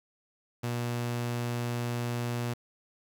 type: tone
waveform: sawtooth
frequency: 120 Hz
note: B2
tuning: 49 cents flat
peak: -26 dBFS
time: 0.63-2.54 s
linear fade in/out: 10 ms
effects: 9-bit